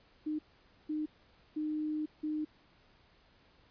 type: tone bursts at uneven times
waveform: sine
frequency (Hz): 306.1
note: D#4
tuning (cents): -28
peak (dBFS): -32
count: 4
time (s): 0.26-0.39 / 0.89-1.06 / 1.56-2.06 / 2.23-2.45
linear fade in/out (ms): 10
effects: pink hiss -65 dBFS RMS until 3.7 s + resampled to 11025 Hz